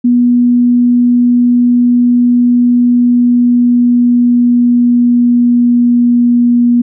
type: tone with pitch glide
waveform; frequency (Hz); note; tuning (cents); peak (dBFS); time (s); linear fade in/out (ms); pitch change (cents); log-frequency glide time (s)
sine; 243.2 to 240.4; B3 to B3; -26 to -46; -5; 0.04-6.82; 10; -20; 2.88-6.66
effects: none

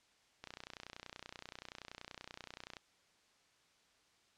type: click train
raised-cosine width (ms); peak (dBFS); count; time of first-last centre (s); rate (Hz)
0.2; -29; 72; 0.44-2.768; 30.5
effects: white hiss -71 dBFS RMS until 4.37 s + low-pass 6000 Hz 12 dB/octave

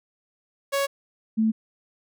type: tone pair in turn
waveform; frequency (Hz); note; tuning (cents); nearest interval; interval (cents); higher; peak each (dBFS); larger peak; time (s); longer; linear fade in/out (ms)
sawtooth / sine; 556 / 220.6; C#5 / A3; +5 / +5; octave + major third; 1600; first; -18; neither; 0.72-0.87 / 1.37-1.52; neither; 20
effects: none

